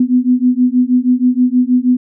sine beating tone pair, 246.9 / 253.2 Hz, B3 / B3, 0 / +43 cents, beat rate 6.3 Hz, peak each -12 dBFS, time 0-1.97 s, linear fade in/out 5 ms, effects none

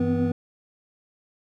triangle tone cluster, 96.8 / 164.2 / 247.7 / 256.4 / 485.5 Hz, G2 / E3 / B3 / C4 / B4, -21 / -6 / +5 / -35 / -30 cents, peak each -27 / -27 / -21 / -30 / -27 dBFS, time 0-0.32 s, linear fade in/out 5 ms, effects none

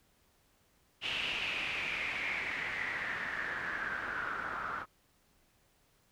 white noise with low-pass filter sweep, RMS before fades -37 dBFS, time 1.01-4.86 s, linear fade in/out 50 ms, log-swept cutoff 2900 to 1300 Hz, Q 6.1, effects pink hiss -70 dBFS RMS until 6.11 s

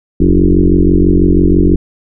sine tone with frequency modulation, 177.4 Hz, F3, 27 cents sharp, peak -5 dBFS, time 0.2-1.76 s, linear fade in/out 5 ms, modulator 46.1 Hz, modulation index 4.2, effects none

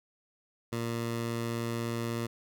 15% pulse tone, 116.54 Hz, A#2, in tune, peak -25 dBFS, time 0.72-2.27 s, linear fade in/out 10 ms, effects none

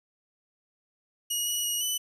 15% pulse tone with pitch steps, 2896 / 2919 / 2897 / 2989 Hz, F#7 / F#7 / F#7 / F#7, -38 / -24 / -37 / +17 cents, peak -20 dBFS, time 1.3-1.98 s, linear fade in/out 10 ms, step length 170 ms, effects none

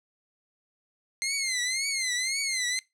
15% pulse tone with vibrato, 2093 Hz, C7, in tune, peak -20 dBFS, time 1.22-2.79 s, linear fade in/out 0 ms, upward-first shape triangle, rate 1.9 Hz, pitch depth 140 cents each way, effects noise-tail reverb RT60 0.2 s tail -21 dB re dry + low-pass 11000 Hz 12 dB/octave

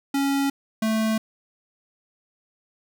square tone pair in turn, 277.2 / 220 Hz, C#4 / A3, 0 / 0 cents, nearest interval major third, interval 400 cents, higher first, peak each -21 dBFS, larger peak neither, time 0.14-0.5 / 0.82-1.18 s, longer neither, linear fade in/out 5 ms, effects none

